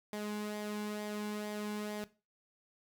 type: tone with flanger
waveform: sawtooth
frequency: 209.7 Hz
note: G#3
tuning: 17 cents sharp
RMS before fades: -39 dBFS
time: 0.13-2.04 s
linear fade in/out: 0 ms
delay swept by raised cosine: 0.72 to 1.62 ms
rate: 2.2 Hz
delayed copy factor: -0.5
effects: noise-tail reverb RT60 0.3 s tail -17 dB re dry